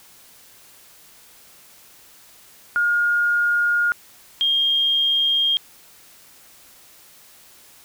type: tone pair in turn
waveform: sine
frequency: 1425 / 3222 Hz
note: F6 / G7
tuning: +34 / +47 cents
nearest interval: octave + major second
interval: 1413 cents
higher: second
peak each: -16 dBFS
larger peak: neither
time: 2.76-3.92 / 4.41-5.57 s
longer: neither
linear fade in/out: 0 ms
effects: white hiss -49 dBFS RMS until 7.84 s